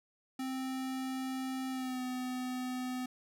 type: tone with pitch glide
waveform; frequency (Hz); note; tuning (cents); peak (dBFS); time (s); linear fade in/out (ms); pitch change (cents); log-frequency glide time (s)
square; 261.6 to 253.1; C4 to B3; 0 to +43; -36; 0.39-3.06; 5; -57; 1.7-2.02
effects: none